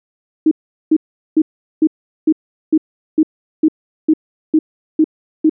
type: tone bursts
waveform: sine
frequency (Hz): 313.4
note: D#4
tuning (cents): +13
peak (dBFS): -7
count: 12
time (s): 0.46-5.496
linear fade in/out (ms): 5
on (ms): 53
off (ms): 400
effects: none